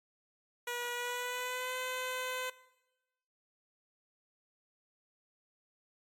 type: tone with pitch glide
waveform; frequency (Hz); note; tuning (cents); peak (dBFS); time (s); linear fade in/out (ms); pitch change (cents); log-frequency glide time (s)
10% pulse; 483.3 to 510; B4 to C5; -38 to -44; -27; 0.67-2.5; 5; +94; 0.93-1.76
effects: noise-tail reverb RT60 1.0 s tail -19 dB re dry + MP3 64 kbps